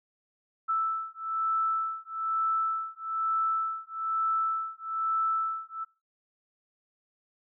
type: beating tone pair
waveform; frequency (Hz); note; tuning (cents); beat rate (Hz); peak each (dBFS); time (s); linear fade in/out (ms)
sine; 1318.5 / 1319.6; E6 / E6; 0 / +1; 1.1; -30; 0.68-5.85; 20
effects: noise-tail reverb RT60 0.3 s tail -23 dB re dry